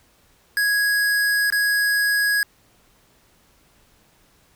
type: tone with dropouts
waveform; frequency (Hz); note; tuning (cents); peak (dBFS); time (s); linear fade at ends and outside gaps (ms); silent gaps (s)
square; 1661.2; G#6; 0; -18; 0.57-2.43; 1; 1.502-1.524
effects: pink hiss -58 dBFS RMS until 4.55 s